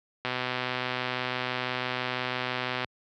click train, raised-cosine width 0.3 ms, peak -13 dBFS, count 328, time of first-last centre 0.25-2.845 s, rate 126 Hz, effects high-pass 80 Hz 12 dB/octave + low-pass 5000 Hz 12 dB/octave

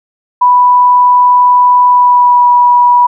sine tone with pitch glide, 987.8 to 974.8 Hz, B5 to B5, 0 to -23 cents, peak -3 dBFS, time 0.41-3.07 s, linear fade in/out 10 ms, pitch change -23 cents, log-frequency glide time 1.89-2.48 s, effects none

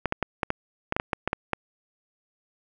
clicks, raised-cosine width 0.5 ms, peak -9 dBFS, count 12, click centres 0.057 / 0.124 / 0.227 / 0.432 / 0.504 / 0.924 / 0.965 / 0.999 / 1.132 / 1.276 / 1.331 / 1.533 s, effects none

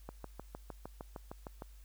click train, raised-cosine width 1 ms, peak -29 dBFS, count 11, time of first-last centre 0.09-1.621 s, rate 6.53 Hz, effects added 50 Hz sine -52 dBFS peak until 1.84 s + white hiss -67 dBFS RMS until 1.84 s

